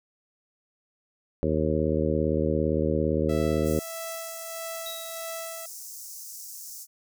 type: harmonic tone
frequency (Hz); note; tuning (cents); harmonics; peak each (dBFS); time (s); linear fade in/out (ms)
77.6; D#2; -4; 1 / 2 / 3 / 4 / 5 / 6 / 7; -30 / -30 / -30 / -30 / -30 / -30 / -30; 1.43-3.79; 0
type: tone with tremolo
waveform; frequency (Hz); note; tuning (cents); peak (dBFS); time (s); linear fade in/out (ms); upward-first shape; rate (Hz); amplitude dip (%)
sawtooth; 659.3; E5; 0; -30; 3.29-5.66; 5; sine; 1.6; 45
type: high-pass noise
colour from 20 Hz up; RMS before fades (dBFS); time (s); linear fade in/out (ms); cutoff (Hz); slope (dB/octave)
pink; -41; 3.63-6.87; 50; 5400; 48
type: tone with exponential decay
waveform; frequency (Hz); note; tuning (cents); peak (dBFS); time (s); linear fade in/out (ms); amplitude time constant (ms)
square; 3838; A#7; +50; -35; 4.86-5.69; 2; 180
effects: none